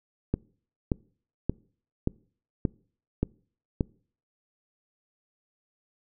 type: click train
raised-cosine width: 3 ms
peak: -11 dBFS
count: 7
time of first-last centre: 0.34-3.808 s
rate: 1.73 Hz
effects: noise-tail reverb RT60 0.5 s tail -25 dB re dry